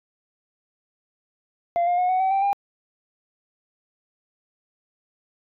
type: tone with pitch steps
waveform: sine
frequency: 690 / 707.4 / 725.1 / 743.4 / 762.1 / 781.2 / 800.9 Hz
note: F5 / F5 / F#5 / F#5 / G5 / G5 / G5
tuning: -21 / +22 / -35 / +8 / -49 / -6 / +37 cents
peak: -16 dBFS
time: 1.76-2.53 s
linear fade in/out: 0 ms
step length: 110 ms
effects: tanh soft clip ceiling -17 dBFS